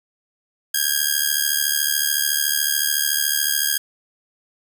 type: ring-modulated tone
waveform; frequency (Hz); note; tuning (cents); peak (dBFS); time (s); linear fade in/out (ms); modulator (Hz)
5% pulse; 1626; G#6; -37; -4; 0.74-3.78; 5; 36.9
effects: none